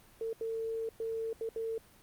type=tone bursts at uneven times; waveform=sine; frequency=450.3 Hz; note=A4; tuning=40 cents sharp; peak=-33 dBFS; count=5; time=0.21-0.33 / 0.41-0.89 / 1-1.33 / 1.41-1.49 / 1.56-1.78 s; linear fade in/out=2 ms; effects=pink hiss -60 dBFS RMS until 2.02 s + Opus 32 kbps